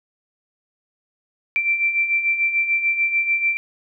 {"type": "beating tone pair", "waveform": "sine", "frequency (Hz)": [2343, 2349.8], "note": ["D7", "D7"], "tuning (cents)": [-5, 0], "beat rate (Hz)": 6.8, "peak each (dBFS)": [-25, -18], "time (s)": [1.56, 3.57], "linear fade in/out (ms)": 0, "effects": []}